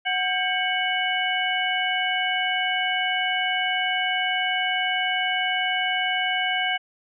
harmonic tone with a mistuned harmonic, 740 Hz, F#5, in tune, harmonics 1 / 2 / 3 / 4, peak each -27 / -27 / -27 / -27 dBFS, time 0.05-6.78 s, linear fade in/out 20 ms, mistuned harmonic 2, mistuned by +130 cents, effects none

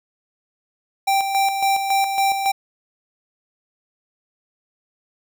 square tone with tremolo, 784 Hz, G5, in tune, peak -16 dBFS, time 1.07-2.52 s, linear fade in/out 10 ms, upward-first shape square, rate 3.6 Hz, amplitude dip 50%, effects none

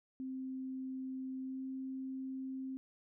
sine tone with pitch glide, 261.6 to 263.7 Hz, C4 to C4, 0 to +14 cents, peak -39 dBFS, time 0.2-2.77 s, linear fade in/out 0 ms, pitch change +14 cents, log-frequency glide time 1.41-1.63 s, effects none

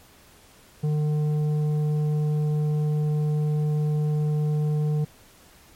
sine tone with tanh clipping, 150.8 Hz, D3, 46 cents sharp, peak -22 dBFS, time 0.83-5.05 s, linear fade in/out 10 ms, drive 8 dB, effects pink hiss -53 dBFS RMS until 5.75 s + MP3 64 kbps

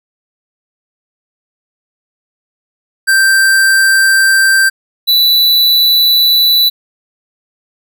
square tone pair in turn, 1568 / 3966 Hz, G6 / B7, 0 / +7 cents, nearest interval octave + major third, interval 1607 cents, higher second, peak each -7 dBFS, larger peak neither, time 3.07-4.7 / 5.07-6.7 s, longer neither, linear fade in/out 20 ms, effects none

